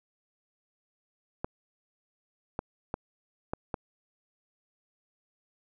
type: clicks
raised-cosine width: 1 ms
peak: -17 dBFS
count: 5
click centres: 1.445 / 2.591 / 2.941 / 3.535 / 3.742 s
effects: none